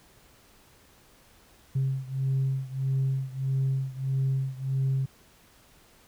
sine beating tone pair, 133.3 / 134.9 Hz, C3 / C#3, +33 / -47 cents, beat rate 1.6 Hz, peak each -26 / -28 dBFS, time 1.75-5.06 s, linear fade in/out 10 ms, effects tanh soft clip ceiling -20 dBFS + pink hiss -58 dBFS RMS until 6.07 s

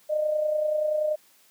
sine tone with amplitude modulation, 610 Hz, D#5, 34 cents flat, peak -20 dBFS, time 0.09-1.16 s, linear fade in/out 20 ms, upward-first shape sine, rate 30.4 Hz, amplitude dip 50%, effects white hiss -59 dBFS RMS until 1.5 s + high-pass 150 Hz 12 dB/octave

